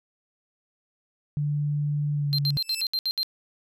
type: tone with pitch glide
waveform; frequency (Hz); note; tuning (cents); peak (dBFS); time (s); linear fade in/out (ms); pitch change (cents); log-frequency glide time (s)
sine; 146.83 to 143.06; D3 to D3; 0 to -45; -23; 1.37-2.57; 0; -45; 2.14-2.32
type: tone bursts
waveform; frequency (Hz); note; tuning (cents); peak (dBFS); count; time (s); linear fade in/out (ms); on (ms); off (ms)
triangle; 4152; C8; -14; -22; 8; 2.33-3.231; 0; 54; 67
type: tone with exponential growth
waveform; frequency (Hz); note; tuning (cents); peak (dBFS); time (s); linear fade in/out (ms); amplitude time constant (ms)
15% pulse; 2637; E7; 0; -19; 2.52-2.81; 1; 63
effects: none